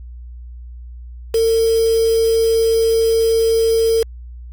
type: tone with quantisation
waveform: sine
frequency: 453.1 Hz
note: A#4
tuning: 49 cents flat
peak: -12 dBFS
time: 1.34-4.03 s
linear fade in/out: 5 ms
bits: 4
effects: added 60 Hz sine -31 dBFS peak until 4.52 s